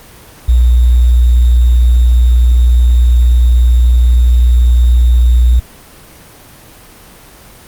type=tone with sample-and-hold; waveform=sine; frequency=60.3 Hz; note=B1; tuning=41 cents flat; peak=-4 dBFS; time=0.48-5.6 s; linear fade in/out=10 ms; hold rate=3675 Hz; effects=pink hiss -37 dBFS RMS until 7.67 s + Opus 24 kbps